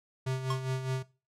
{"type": "tone with tremolo", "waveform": "square", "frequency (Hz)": 130.81, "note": "C3", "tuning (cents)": 0, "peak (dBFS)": -29, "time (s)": [0.26, 1.03], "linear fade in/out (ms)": 10, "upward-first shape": "sine", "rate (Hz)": 4.9, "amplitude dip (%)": 60}
{"type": "tone with exponential decay", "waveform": "square", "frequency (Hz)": 1078, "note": "C#6", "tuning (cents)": -49, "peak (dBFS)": -30, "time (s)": [0.5, 0.62], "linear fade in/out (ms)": 5, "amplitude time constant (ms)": 26}
{"effects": ["noise-tail reverb RT60 0.3 s tail -18 dB re dry", "low-pass 9000 Hz 12 dB/octave"]}